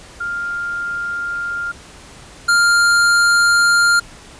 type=tone pair in turn; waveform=sine / square; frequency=1400 / 1400 Hz; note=F6 / F6; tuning=+4 / +4 cents; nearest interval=unison; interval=0 cents; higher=neither; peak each=-20 / -11 dBFS; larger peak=second; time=0.2-1.72 / 2.48-4 s; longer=neither; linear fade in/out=10 ms; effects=pink hiss -40 dBFS RMS until 4.39 s + resampled to 22050 Hz